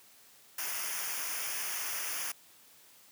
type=noise with comb filter; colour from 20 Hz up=white; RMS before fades=-36 dBFS; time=0.58-2.32 s; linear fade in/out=5 ms; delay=0.25 ms; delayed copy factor=-0.8; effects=white hiss -59 dBFS RMS until 3.11 s + high-pass 100 Hz 12 dB/octave